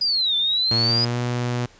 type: exponential two-way sweep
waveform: sine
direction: down then up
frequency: 4978 to 3520 to 4978 Hz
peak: -18 dBFS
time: 0.01-1.05 s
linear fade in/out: 5 ms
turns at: 0.36 s
type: tone with pitch glide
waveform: sawtooth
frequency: 115.2 to 122.05 Hz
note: A#2 to B2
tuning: -20 to -20 cents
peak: -18 dBFS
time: 0.71-1.66 s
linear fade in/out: 5 ms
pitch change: +100 cents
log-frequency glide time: 0.83-1.19 s
effects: pink hiss -51 dBFS RMS until 1.79 s + resampled to 16000 Hz